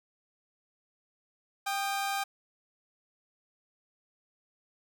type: tone pair together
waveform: sawtooth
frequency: 790 / 1230.3 Hz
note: G5 / D#6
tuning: +13 / -20 cents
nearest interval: minor sixth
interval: 767 cents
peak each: -27 / -33 dBFS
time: 1.66-2.24 s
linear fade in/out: 10 ms
effects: none